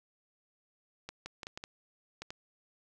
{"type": "clicks", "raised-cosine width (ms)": 0.2, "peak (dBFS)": -24, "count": 8, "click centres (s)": [1.09, 1.26, 1.432, 1.469, 1.575, 1.639, 2.22, 2.305], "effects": []}